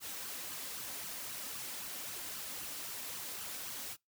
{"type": "noise with flanger", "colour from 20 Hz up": "white", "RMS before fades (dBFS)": -43, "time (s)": [0, 3.97], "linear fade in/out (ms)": 50, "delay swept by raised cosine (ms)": [0.66, 3.96], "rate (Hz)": 3.8, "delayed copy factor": 0.55, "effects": ["noise-tail reverb RT60 0.2 s tail -26 dB re dry", "high-pass 80 Hz 12 dB/octave"]}